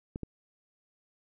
clicks, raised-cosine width 3 ms, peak -23 dBFS, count 2, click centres 0.159 / 0.233 s, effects none

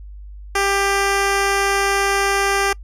10% pulse tone with low-pass filter, 396.1 Hz, G4, 18 cents sharp, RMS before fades -18 dBFS, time 0.55-2.73 s, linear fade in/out 5 ms, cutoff 11000 Hz, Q 0.8, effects noise-tail reverb RT60 0.1 s tail -26 dB re dry + added 50 Hz sine -33 dBFS peak until 2.83 s

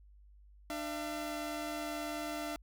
sawtooth tone pair together, 299.7 / 678 Hz, D4 / E5, +35 / +49 cents, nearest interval octave + major second, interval 1414 cents, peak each -36 / -36 dBFS, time 0.7-2.56 s, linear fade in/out 0 ms, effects added 50 Hz sine -56 dBFS peak until 2.62 s

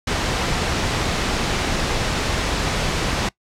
pink noise, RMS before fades -21 dBFS, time 0.07-3.29 s, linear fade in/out 5 ms, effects noise-tail reverb RT60 0.1 s tail -22 dB re dry + low-pass 6000 Hz 12 dB/octave

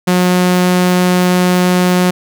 sawtooth tone, 180.6 Hz, F#3, 42 cents flat, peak -5 dBFS, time 0.07-2.11 s, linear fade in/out 10 ms, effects none

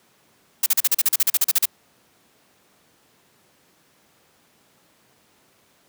blue noise bursts, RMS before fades -17 dBFS, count 15, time 0.63-1.656 s, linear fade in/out 5 ms, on 32 ms, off 39 ms, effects pink hiss -59 dBFS RMS until 5.88 s + high-pass 150 Hz 12 dB/octave

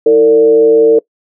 sine tone with frequency modulation, 453.1 Hz, A#4, 49 cents flat, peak -3 dBFS, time 0.06-0.99 s, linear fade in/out 5 ms, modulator 130 Hz, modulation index 0.45, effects noise-tail reverb RT60 0.1 s tail -23 dB re dry

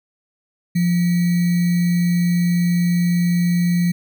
sine tone with sample-and-hold, 174.61 Hz, F3, in tune, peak -14 dBFS, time 0.75-3.92 s, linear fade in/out 10 ms, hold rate 2100 Hz, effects none

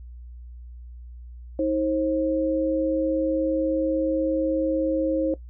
sine tone pair together, 317.4 / 533.8 Hz, D#4 / C5, +35 / +35 cents, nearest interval major sixth, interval 900 cents, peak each -23 dBFS, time 1.59-5.34 s, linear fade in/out 2 ms, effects noise-tail reverb RT60 0.1 s tail -18 dB re dry + added 60 Hz sine -38 dBFS peak until 5.49 s

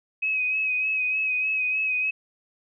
sine tone with vibrato, 2538 Hz, D#7, 34 cents sharp, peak -22 dBFS, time 0.22-2.11 s, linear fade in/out 10 ms, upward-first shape sine, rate 3.3 Hz, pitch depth 32 cents each way, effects none

